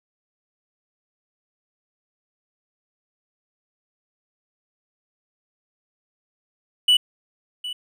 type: tone with echo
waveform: triangle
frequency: 2960 Hz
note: F#7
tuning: in tune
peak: -11 dBFS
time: 6.88-6.97 s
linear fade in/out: 5 ms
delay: 760 ms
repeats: 1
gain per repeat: -15 dB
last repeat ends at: 7.73 s
effects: none